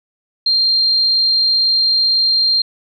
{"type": "tone", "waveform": "sine", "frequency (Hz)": 4186, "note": "C8", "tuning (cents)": 0, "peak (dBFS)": -11, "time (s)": [0.46, 2.62], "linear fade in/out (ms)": 5, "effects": []}